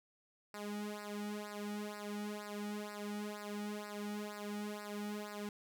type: tone with flanger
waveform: sawtooth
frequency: 207.7 Hz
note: G#3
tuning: in tune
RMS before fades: -43 dBFS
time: 0.54-5.49 s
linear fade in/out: 2 ms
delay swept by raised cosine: 0.3 to 1.9 ms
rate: 2.1 Hz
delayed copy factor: -1
effects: none